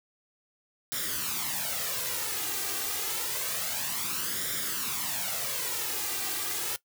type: noise with flanger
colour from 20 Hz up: white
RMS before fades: -32 dBFS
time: 0.92-6.76 s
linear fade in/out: 0 ms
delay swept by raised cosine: 0.56 to 2.56 ms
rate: 0.28 Hz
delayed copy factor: +0.65
effects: noise-tail reverb RT60 0.1 s tail -19 dB re dry + high-pass 100 Hz 12 dB/octave